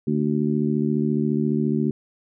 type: harmonic tone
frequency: 74.5 Hz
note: D2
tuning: 25 cents sharp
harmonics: 2 / 3 / 4 / 5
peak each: -25 / -22 / -27 / -27 dBFS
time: 0.07-1.91 s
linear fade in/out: 5 ms
effects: none